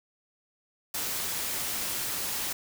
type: noise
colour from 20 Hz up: white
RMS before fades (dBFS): -32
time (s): 0.94-2.53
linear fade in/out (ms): 5
effects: none